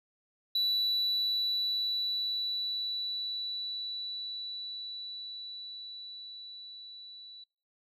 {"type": "tone with level ramp", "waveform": "sine", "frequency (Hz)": 3951, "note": "B7", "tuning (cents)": 0, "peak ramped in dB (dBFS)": [-23, -46], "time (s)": [0.55, 7.44], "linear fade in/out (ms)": 5, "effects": ["noise-tail reverb RT60 0.4 s tail -26 dB re dry", "tanh soft clip ceiling -25 dBFS"]}